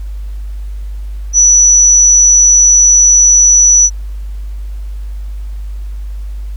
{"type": "tone", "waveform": "sine", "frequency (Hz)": 5920, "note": "F#8", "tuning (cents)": 0, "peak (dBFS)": -3, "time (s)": [1.33, 3.9], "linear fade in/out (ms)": 50, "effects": ["added 50 Hz sine -19 dBFS peak until 6.56 s", "pink hiss -47 dBFS RMS until 6.56 s"]}